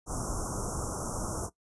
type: band-stop noise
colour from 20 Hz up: pink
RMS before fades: -34 dBFS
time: 0.06-1.5 s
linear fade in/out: 50 ms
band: 1400 to 5600 Hz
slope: 96 dB/octave
effects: noise-tail reverb RT60 0.1 s tail -17 dB re dry + resampled to 24000 Hz